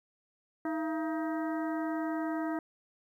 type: harmonic tone with a mistuned harmonic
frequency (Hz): 316.1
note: D#4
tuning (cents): +27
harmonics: 1 / 2 / 3 / 4 / 5 / 6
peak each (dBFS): -32 / -38 / -42 / -44 / -46 / -48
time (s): 0.65-2.59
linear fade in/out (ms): 2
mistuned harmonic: 2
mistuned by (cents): +110
effects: 11-bit